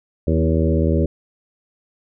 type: harmonic tone with a mistuned harmonic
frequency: 79.9 Hz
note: D#2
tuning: 47 cents sharp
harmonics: 1 / 2 / 3 / 4 / 5 / 6 / 7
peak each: -18 / -21 / -23 / -24 / -25 / -26 / -26 dBFS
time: 0.27-1.06 s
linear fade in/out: 5 ms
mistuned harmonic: 4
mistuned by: +18 cents
effects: none